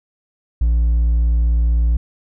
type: tone with hard clipping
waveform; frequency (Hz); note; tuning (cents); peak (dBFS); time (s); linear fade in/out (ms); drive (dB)
sine; 57.9; A#1; -11; -13; 0.61-1.97; 5; 2
effects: none